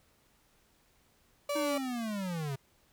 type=tone; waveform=35% pulse; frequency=577 Hz; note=D5; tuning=31 cents flat; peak=-29 dBFS; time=1.49-1.78 s; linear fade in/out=5 ms
type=linear sweep; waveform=square; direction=down; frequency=313.4 to 131.1 Hz; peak=-34 dBFS; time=1.55-2.56 s; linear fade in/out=10 ms
effects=pink hiss -68 dBFS RMS until 2.92 s